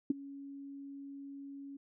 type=tone with ADSR envelope; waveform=sine; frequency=278.3 Hz; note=C#4; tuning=7 cents sharp; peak=-23 dBFS; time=0.1-1.77 s; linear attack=4 ms; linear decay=17 ms; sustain=-21 dB; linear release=7 ms; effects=none

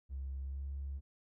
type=tone with pitch glide; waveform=triangle; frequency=67.3 to 69.11 Hz; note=C2 to C#2; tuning=+49 to -5 cents; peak=-34 dBFS; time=0.09-1.01 s; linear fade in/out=50 ms; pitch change=+46 cents; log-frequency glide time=0.42-0.65 s; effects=tanh soft clip ceiling -36 dBFS

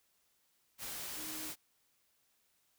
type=tone in noise; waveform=sine; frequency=311.2 Hz; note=D#4; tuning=in tune; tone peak=-49 dBFS; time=1.15-1.53 s; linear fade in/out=50 ms; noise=white; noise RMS=-43 dBFS; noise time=0.78-1.56 s; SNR=-9 dB; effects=white hiss -75 dBFS RMS until 2.78 s

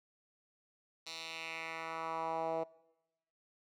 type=tone with band-pass filter sweep; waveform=10% pulse; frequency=162.9 Hz; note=E3; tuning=20 cents flat; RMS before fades=-40 dBFS; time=1.06-2.64 s; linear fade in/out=10 ms; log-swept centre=4400 to 590 Hz; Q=2.2; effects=noise-tail reverb RT60 1.0 s tail -23 dB re dry

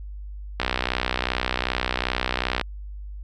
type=click train; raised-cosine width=0.3 ms; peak=-6 dBFS; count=127; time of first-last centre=0.6-2.613 s; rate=62.6 Hz; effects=added 50 Hz sine -33 dBFS peak until 3.23 s

